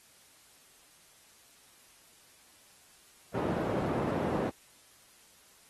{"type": "band-pass noise", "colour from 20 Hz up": "white", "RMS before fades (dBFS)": -32, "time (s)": [3.34, 4.5], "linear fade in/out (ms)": 10, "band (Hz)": [120, 510], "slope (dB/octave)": 12, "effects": ["white hiss -60 dBFS RMS until 5.69 s", "AAC 32 kbps"]}